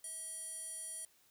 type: tone with band-pass filter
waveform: square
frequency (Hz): 646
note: E5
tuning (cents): -35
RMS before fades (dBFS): -45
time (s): 0.04-1.05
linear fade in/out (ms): 2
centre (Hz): 9700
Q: 8
effects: white hiss -69 dBFS RMS until 1.3 s